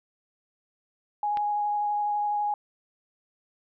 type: tone with vibrato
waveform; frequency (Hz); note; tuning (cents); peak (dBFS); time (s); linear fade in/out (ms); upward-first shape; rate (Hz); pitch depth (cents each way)
sine; 830; G#5; -1; -24; 1.23-2.54; 2; triangle; 12; 12
type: click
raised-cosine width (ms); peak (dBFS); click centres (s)
0.3; -21; 1.372
effects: none